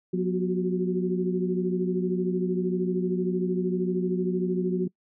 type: tone cluster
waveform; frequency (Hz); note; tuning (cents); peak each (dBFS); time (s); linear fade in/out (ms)
sine; 180.8 / 242.6 / 363.9 / 376.9; F#3 / B3 / F#4 / F#4; -40 / -31 / -29 / +32; -26 / -34 / -28 / -32; 0.13-4.88; 10
effects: noise-tail reverb RT60 0.1 s tail -24 dB re dry